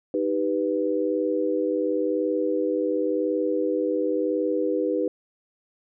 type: chord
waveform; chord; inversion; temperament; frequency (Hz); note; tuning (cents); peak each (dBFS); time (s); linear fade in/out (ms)
sine; Eb augmented; none; equal; 311.1 / 392 / 493.9; Eb4 / G4 / B4; 0 / 0 / 0; -26 / -27 / -25; 0.14-5.08; 2
effects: none